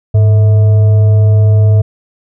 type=tone with frequency modulation; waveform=sine; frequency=103.83 Hz; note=G#2; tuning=in tune; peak=-4 dBFS; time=0.14-1.82 s; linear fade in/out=10 ms; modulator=546 Hz; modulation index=0.23; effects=none